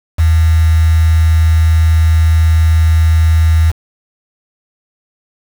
sine tone with quantisation, 80.7 Hz, E2, 36 cents flat, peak -6 dBFS, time 0.18-3.72 s, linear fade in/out 20 ms, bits 4, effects none

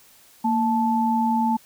sine tone pair together, 230.7 / 874.5 Hz, A#3 / A5, -18 / -11 cents, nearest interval octave + major seventh, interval 2307 cents, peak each -21 / -21 dBFS, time 0.44-1.57 s, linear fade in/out 10 ms, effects white hiss -53 dBFS RMS until 1.65 s

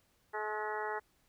harmonic tone with a mistuned harmonic, 213.5 Hz, G#3, 48 cents sharp, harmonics 2 / 3 / 4 / 5 / 6 / 7 / 8 / 9, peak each -40 / -47 / -39 / -45 / -46 / -45 / -46 / -45 dBFS, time 0.33-1 s, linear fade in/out 20 ms, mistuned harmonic 7, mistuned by -35 cents, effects pink hiss -72 dBFS RMS until 1.28 s

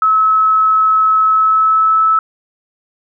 sine tone with pitch glide, 1293 to 1305.8 Hz, E6 to E6, -34 to -17 cents, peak -8 dBFS, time 0.02-2.19 s, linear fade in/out 2 ms, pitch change +17 cents, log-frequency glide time 1.24-2.03 s, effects none

